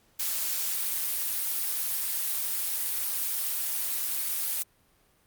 blue noise with amplitude modulation, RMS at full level -28 dBFS, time 0.19-4.63 s, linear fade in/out 10 ms, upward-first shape sine, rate 182 Hz, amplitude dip 35%, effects pink hiss -65 dBFS RMS until 5.26 s + Opus 48 kbps

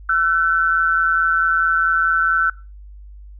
sine tone pair together, 1344.4 / 1509 Hz, E6 / F#6, +34 / +34 cents, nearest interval major second, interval 200 cents, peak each -17 dBFS, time 0.09-2.5 s, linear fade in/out 5 ms, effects noise-tail reverb RT60 0.3 s tail -21 dB re dry + added 50 Hz sine -36 dBFS peak until 3.39 s

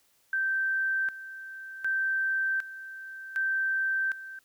sine tone with tremolo, 1559 Hz, G6, 10 cents flat, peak -25 dBFS, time 0.33-4.39 s, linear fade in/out 2 ms, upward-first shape square, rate 0.66 Hz, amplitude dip 80%, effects white hiss -67 dBFS RMS until 4.44 s

